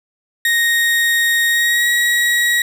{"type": "tone with pitch glide", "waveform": "35% pulse", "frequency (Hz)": [1864.7, 1909.4], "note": ["A#6", "A#6"], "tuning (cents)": [0, 41], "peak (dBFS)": -11, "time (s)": [0.45, 2.62], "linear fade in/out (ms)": 2, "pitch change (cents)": 41, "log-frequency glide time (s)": [1.48, 1.89], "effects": []}